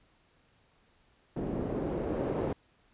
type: noise with low-pass filter sweep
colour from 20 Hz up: white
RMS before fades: -33 dBFS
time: 1.36-2.53 s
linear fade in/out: 5 ms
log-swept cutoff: 330 to 510 Hz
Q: 1.3
effects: pink hiss -67 dBFS RMS until 2.93 s + resampled to 8000 Hz